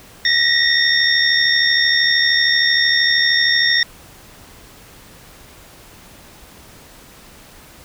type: tone cluster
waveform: sine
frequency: 1859 / 1932 / 3646 / 5490 Hz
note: A#6 / B6 / A#7 / F8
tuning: -5 / -39 / -39 / -31 cents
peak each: -18 dBFS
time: 0.25-3.83 s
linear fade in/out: 2 ms
effects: pink hiss -43 dBFS RMS until 7.84 s